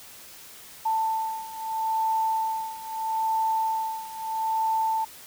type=beating tone pair; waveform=sine; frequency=887 / 887.77 Hz; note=A5 / A5; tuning=+14 / +15 cents; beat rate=0.77 Hz; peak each=-29 / -26 dBFS; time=0.85-5.05 s; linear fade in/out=10 ms; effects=white hiss -46 dBFS RMS until 5.26 s